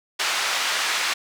pink band-pass noise, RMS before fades -24 dBFS, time 0.19-1.14 s, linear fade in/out 10 ms, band 1200 to 5900 Hz, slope 12 dB/octave, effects none

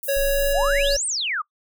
pink high-pass noise, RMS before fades -31 dBFS, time 0.03-0.53 s, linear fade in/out 0 ms, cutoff 11000 Hz, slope 24 dB/octave
square tone with pitch glide, 554.4 to 562.1 Hz, C#5 to C#5, 0 to +24 cents, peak -20 dBFS, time 0.08-0.97 s, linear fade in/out 10 ms, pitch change +24 cents, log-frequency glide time 0.2-0.55 s
triangle tone, 25.09 Hz, G0, 41 cents sharp, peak -22 dBFS, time 0.16-0.97 s, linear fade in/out 10 ms
sine exponential two-way sweep, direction up then down, 622.3 to 9160 to 1140 Hz, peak -22 dBFS, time 0.54-1.42 s, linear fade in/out 10 ms, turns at 1.06 s
effects noise-tail reverb RT60 0.1 s tail -24 dB re dry

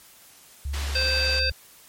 sine tone with pitch glide, 70.1 to 69.62 Hz, C#2 to C#2, +20 to +8 cents, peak -26 dBFS, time 0.65-1.52 s, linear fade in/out 5 ms, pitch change -12 cents, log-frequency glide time 0.88-1.02 s
white band-pass noise, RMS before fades -36 dBFS, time 0.73-1.4 s, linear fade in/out 10 ms, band 160 to 4800 Hz, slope 12 dB/octave
harmonic tone, 522 Hz, C5, 4 cents flat, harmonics 1 / 3 / 5 / 7 / 9, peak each -31 / -29 / -28 / -35 / -24 dBFS, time 0.95-1.5 s, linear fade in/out 5 ms
effects white hiss -51 dBFS RMS until 1.88 s + MP3 64 kbps

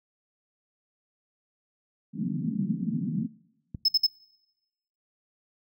white band-pass noise, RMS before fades -29 dBFS, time 2.13-3.28 s, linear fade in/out 50 ms, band 150 to 240 Hz, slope 48 dB/octave
click, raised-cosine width 5 ms, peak -21 dBFS, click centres 3.747 s
triangle tone bursts, 5200 Hz, E8, 24 cents flat, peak -17 dBFS, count 3, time 3.85-4.066 s, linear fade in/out 5 ms, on 34 ms, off 57 ms
effects noise-tail reverb RT60 1.0 s tail -24 dB re dry + high-pass 80 Hz 12 dB/octave

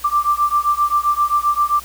sine beating tone pair, 1174.7 / 1182.3 Hz, D6 / D6, 0 / +11 cents, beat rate 7.6 Hz, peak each -17 dBFS, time 0.04-1.8 s, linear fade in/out 10 ms, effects added 60 Hz sine -42 dBFS peak until 1.84 s + white hiss -38 dBFS RMS until 1.84 s

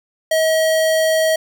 square tone, 638 Hz, D#5, 43 cents sharp, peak -14 dBFS, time 0.31-1.36 s, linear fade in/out 5 ms, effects none

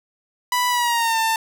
sawtooth tone with pitch glide, 987.8 to 895.4 Hz, B5 to A5, 0 to +30 cents, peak -14 dBFS, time 0.52-1.36 s, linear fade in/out 2 ms, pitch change -170 cents, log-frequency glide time 0.69-1.19 s, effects none

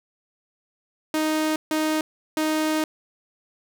sawtooth tone bursts at uneven times, 311.1 Hz, D#4, in tune, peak -17 dBFS, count 3, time 1.14-1.56 / 1.71-2.01 / 2.37-2.84 s, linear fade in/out 2 ms, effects none

